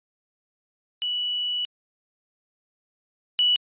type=tone pair in turn; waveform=sine; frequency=2949 / 2949 Hz; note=F#7 / F#7; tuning=-6 / -6 cents; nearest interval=unison; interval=0 cents; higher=neither; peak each=-24 / -17 dBFS; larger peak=second; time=1.02-1.65 / 3.39-3.56 s; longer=first; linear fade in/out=0 ms; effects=resampled to 8000 Hz